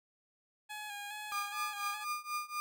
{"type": "tone with vibrato", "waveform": "15% pulse", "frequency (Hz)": 830.6, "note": "G#5", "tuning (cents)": 0, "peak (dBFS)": -35, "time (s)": [0.69, 2.05], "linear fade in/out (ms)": 20, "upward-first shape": "square", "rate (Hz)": 2.4, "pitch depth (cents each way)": 30}
{"type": "tone with tremolo", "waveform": "35% pulse", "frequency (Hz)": 1209, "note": "D6", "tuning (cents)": 50, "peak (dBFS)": -31, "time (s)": [1.32, 2.6], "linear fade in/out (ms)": 0, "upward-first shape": "triangle", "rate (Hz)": 4.1, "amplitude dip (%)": 95}
{"effects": []}